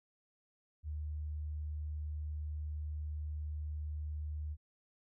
sine tone, 75.7 Hz, D#2, 47 cents flat, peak -37 dBFS, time 0.83-4.57 s, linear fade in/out 50 ms, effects none

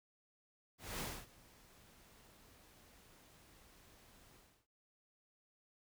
pink noise with ADSR envelope, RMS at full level -41 dBFS, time 0.78-4.67 s, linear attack 220 ms, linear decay 260 ms, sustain -23 dB, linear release 310 ms, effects noise-tail reverb RT60 0.3 s tail -25 dB re dry

